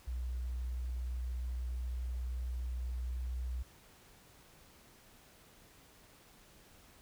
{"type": "tone with pitch glide", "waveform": "sine", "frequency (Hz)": [61.7, 62.2], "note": ["B1", "B1"], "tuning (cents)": [-1, 13], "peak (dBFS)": -35, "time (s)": [0.07, 3.63], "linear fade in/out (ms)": 10, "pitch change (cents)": 14, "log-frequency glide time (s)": [3.11, 3.23], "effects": ["pink hiss -61 dBFS RMS until 7.01 s"]}